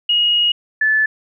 sine tone pair in turn, 2882 / 1739 Hz, F#7 / A6, -46 / -21 cents, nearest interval major sixth, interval 875 cents, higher first, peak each -12 dBFS, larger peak neither, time 0.09-0.52 / 0.81-1.06 s, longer first, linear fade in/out 5 ms, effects none

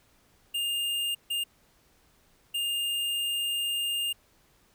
square tone bursts at uneven times, 2816 Hz, F7, 14 cents sharp, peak -28 dBFS, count 3, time 0.54-1.15 / 1.3-1.44 / 2.54-4.13 s, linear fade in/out 10 ms, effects pink hiss -64 dBFS RMS until 4.74 s

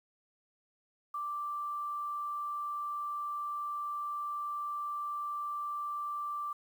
sine tone with quantisation, 1174.7 Hz, D6, in tune, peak -34 dBFS, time 1.14-6.53 s, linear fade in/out 5 ms, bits 10, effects none

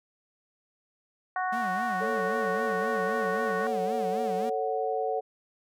harmonic tone, 370 Hz, F#4, in tune, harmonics 2 / 3 / 4 / 5, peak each -29 / -33 / -35 / -37 dBFS, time 1.36-3.67 s, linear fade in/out 2 ms
45% pulse tone with vibrato, 207.7 Hz, G#3, in tune, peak -35 dBFS, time 1.52-4.5 s, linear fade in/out 10 ms, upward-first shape sine, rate 3.8 Hz, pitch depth 230 cents each way
sine chord, F# minor, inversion first, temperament just, 444 / 555 / 740 Hz, A4 / C#5 / F#5, +16 / +2 / 0 cents, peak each -30 / -33 / -30 dBFS, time 2-5.21 s, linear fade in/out 20 ms
effects none

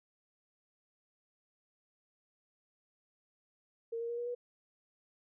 sine tone with pitch steps, 460 / 466.4 / 472.9 / 479.5 / 486.2 Hz, A#4 / A#4 / A#4 / A#4 / B4, -23 / +1 / +25 / +49 / -27 cents, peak -35 dBFS, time 3.92-4.35 s, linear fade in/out 10 ms, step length 86 ms, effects none

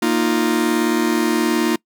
45% pulse chord, Bb suspended fourth, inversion none, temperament just, 233.1 / 310.8 / 349.6 Hz, Bb3 / Eb4 / F4, 0 / -2 / +2 cents, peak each -20 dBFS, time 0.02-1.76 s, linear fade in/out 5 ms, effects noise-tail reverb RT60 0.1 s tail -24 dB re dry

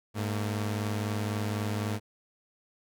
sawtooth tone pair together, 103.83 / 227.6 Hz, G#2 / A#3, 0 / -41 cents, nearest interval octave + major second, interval 1359 cents, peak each -26 / -32 dBFS, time 0.14-2 s, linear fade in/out 50 ms, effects none

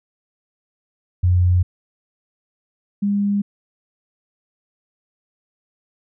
sine tone pair in turn, 89.6 / 202.3 Hz, F2 / G#3, +45 / -45 cents, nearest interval octave + major second, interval 1410 cents, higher second, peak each -12 / -16 dBFS, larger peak first, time 1.23-1.63 / 3.02-3.42 s, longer neither, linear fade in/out 10 ms, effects none

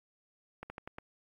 slowing click train, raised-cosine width 0.5 ms, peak -27 dBFS, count 5, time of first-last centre 0.63-0.985 s, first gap 70 ms, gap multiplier 1.16, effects AAC 64 kbps

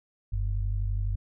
sine tone pair together, 46 / 98 Hz, F#1 / G2, -9 / 0 cents, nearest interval octave + minor second, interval 1309 cents, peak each -27 / -30 dBFS, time 0.32-1.16 s, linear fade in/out 10 ms, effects none

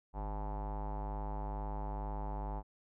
square tone with low-pass filter, 51.1 Hz, G#1, 27 cents flat, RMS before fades -39 dBFS, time 0.13-2.63 s, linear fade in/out 50 ms, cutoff 870 Hz, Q 6.2, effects none

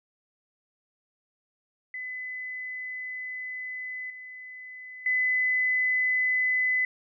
sine tone with level steps, 2012 Hz, B6, 32 cents sharp, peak -33 / -40 / -22 dBFS, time 1.94-6.85 s, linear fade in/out 2 ms, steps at 4.1 / 5.06 s, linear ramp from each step 2 ms, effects none

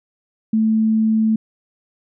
sine tone, 220 Hz, A3, in tune, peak -13 dBFS, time 0.53-1.36 s, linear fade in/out 5 ms, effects none

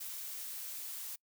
blue noise, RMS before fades -43 dBFS, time 0-1.16 s, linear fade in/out 10 ms, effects noise-tail reverb RT60 0.1 s tail -25 dB re dry

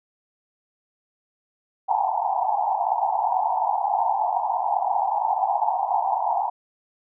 pink band-pass noise, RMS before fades -23 dBFS, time 1.88-6.5 s, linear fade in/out 10 ms, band 710 to 940 Hz, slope 96 dB/octave, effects none

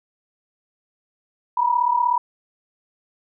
sine tone pair together, 942 / 978.4 Hz, A#5 / B5, +18 / -16 cents, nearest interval minor second, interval 66 cents, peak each -21 / -18 dBFS, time 1.57-2.18 s, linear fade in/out 5 ms, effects none

